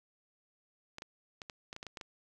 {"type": "clicks", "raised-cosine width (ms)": 0.2, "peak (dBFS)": -26, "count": 10, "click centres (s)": [0.984, 1.021, 1.418, 1.498, 1.729, 1.764, 1.829, 1.867, 1.972, 2.012], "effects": []}